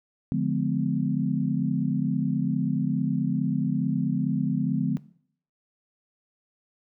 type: chord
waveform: sine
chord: D diminished seventh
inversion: none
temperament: just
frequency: 146.83 / 176.2 / 211.4 / 253.7 Hz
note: D3 / F3 / Ab3 / Cb4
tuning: 0 / +16 / +31 / +47 cents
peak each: -28 dBFS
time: 0.32-4.97 s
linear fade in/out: 0 ms
effects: noise-tail reverb RT60 0.6 s tail -19 dB re dry